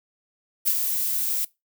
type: noise with ADSR envelope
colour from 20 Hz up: violet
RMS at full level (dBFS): -20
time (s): 0.65-1.45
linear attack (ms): 26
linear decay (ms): 64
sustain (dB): -5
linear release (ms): 6
effects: noise-tail reverb RT60 0.2 s tail -21 dB re dry